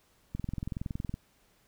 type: click train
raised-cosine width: 5 ms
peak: -22 dBFS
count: 18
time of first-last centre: 0.35-1.141 s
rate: 21.5 Hz
effects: pink hiss -67 dBFS RMS until 1.67 s